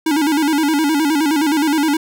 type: tone with vibrato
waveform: square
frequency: 301.5 Hz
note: D4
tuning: 46 cents sharp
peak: -14 dBFS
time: 0.06-1.97 s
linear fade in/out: 5 ms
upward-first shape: square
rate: 9.6 Hz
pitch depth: 100 cents each way
effects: none